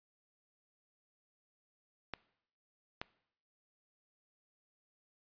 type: clicks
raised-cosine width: 0.3 ms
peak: -22 dBFS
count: 2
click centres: 2.137 / 3.015 s
effects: noise-tail reverb RT60 0.7 s tail -21 dB re dry + resampled to 11025 Hz